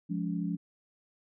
sine chord, Db major, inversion first, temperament equal with one note detuned, 174.61 / 207.7 / 284.2 Hz, F3 / Ab3 / Db4, 0 / 0 / +43 cents, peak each -32 / -36 / -36 dBFS, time 0.09-0.57 s, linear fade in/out 20 ms, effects none

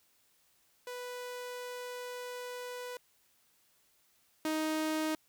sawtooth tone pair in turn, 493.9 / 312.5 Hz, B4 / D#4, 0 / +8 cents, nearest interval minor sixth, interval 792 cents, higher first, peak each -36 / -27 dBFS, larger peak second, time 0.87-2.97 / 4.45-5.15 s, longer first, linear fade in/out 2 ms, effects white hiss -70 dBFS RMS until 5.28 s

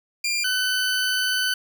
20% pulse tone pair in turn, 2392 / 1506.9 Hz, D7 / F#6, +31 / +31 cents, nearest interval minor sixth, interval 800 cents, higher first, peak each -17 / -16 dBFS, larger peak second, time 0.24-0.44 / 0.44-1.54 s, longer second, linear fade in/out 5 ms, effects none

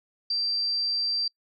sine tone, 4699 Hz, D8, in tune, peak -24 dBFS, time 0.3-1.28 s, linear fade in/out 5 ms, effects noise-tail reverb RT60 0.1 s tail -26 dB re dry

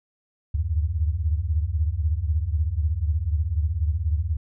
sine tone cluster, 74.2 / 78.1 / 90.6 Hz, D2 / D#2 / F#2, +18 / +7 / -36 cents, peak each -23 / -29 / -26 dBFS, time 0.54-4.37 s, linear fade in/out 10 ms, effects none

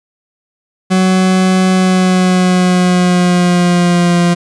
40% pulse tone with pitch glide, 186.5 to 174.01 Hz, F#3 to F3, +14 to -6 cents, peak -7 dBFS, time 0.9-4.35 s, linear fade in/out 20 ms, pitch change -120 cents, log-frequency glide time 1.71-4.18 s, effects resampled to 22050 Hz

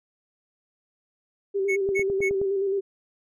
sine tone with vibrato, 392 Hz, G4, in tune, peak -22 dBFS, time 1.54-2.81 s, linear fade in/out 20 ms, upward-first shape square, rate 9.3 Hz, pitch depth 32 cents each way
triangle tone bursts, 2204 Hz, C#7, 11 cents flat, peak -22 dBFS, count 3, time 1.68-2.298 s, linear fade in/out 20 ms, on 86 ms, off 180 ms
click train, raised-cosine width 2 ms, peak -22 dBFS, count 6, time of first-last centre 1.89-2.415 s, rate 9.52 Hz
effects none

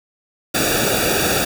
pink noise with comb filter, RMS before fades -18 dBFS, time 0.54-1.45 s, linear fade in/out 10 ms, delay 0.96 ms, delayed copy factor -0.95, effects none

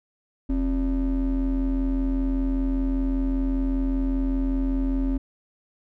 triangle ring-modulated tone, 155.56 Hz, D#3, in tune, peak -16 dBFS, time 0.49-5.18 s, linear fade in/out 10 ms, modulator 113 Hz, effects none

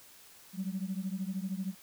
sine beating tone pair, 184.9 / 197.9 Hz, F#3 / G3, -1 / +17 cents, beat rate 13 Hz, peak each -35 / -36 dBFS, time 0.53-1.75 s, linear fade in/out 50 ms, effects tanh soft clip ceiling -26 dBFS + white hiss -56 dBFS RMS until 1.82 s

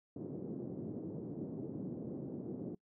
white band-pass noise, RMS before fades -43 dBFS, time 0.16-2.75 s, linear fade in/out 5 ms, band 130 to 370 Hz, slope 24 dB/octave, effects noise-tail reverb RT60 0.1 s tail -24 dB re dry

